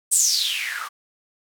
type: noise with band-pass filter sweep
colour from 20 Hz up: blue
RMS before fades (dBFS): -22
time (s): 0.11-0.89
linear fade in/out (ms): 20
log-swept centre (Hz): 8900 to 1100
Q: 7.7
effects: none